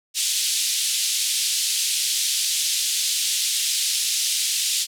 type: band-pass noise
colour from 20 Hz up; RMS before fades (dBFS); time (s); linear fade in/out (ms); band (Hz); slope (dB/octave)
pink; -23; 0.14-4.87; 50; 3200 to 11000; 24
effects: none